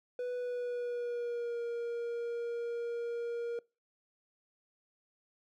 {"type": "tone with pitch glide", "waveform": "triangle", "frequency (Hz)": [493.9, 471.1], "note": ["B4", "A#4"], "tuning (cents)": [0, 18], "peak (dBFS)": -32, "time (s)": [0.19, 3.59], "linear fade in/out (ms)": 2, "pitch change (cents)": -82, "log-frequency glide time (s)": [0.35, 1.61], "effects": ["noise-tail reverb RT60 0.3 s tail -25 dB re dry"]}